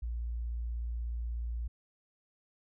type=tone; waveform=sine; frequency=58.27 Hz; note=A#1; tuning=in tune; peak=-33 dBFS; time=0.02-1.68 s; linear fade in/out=10 ms; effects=none